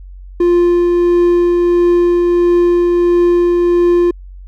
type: tone with tremolo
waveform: triangle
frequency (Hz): 349.2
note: F4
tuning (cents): 0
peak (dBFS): -5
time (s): 0.4-4.11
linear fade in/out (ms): 5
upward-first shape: triangle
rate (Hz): 1.5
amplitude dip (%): 25
effects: added 46 Hz sine -30 dBFS peak until 4.47 s